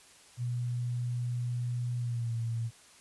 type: tone with pitch glide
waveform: sine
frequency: 121.7 to 115.27 Hz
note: B2 to A#2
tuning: -25 to -19 cents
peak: -30 dBFS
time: 0.37-2.71 s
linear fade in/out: 50 ms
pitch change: -94 cents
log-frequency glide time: 1.98-2.34 s
effects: white hiss -57 dBFS RMS until 3 s + resampled to 24000 Hz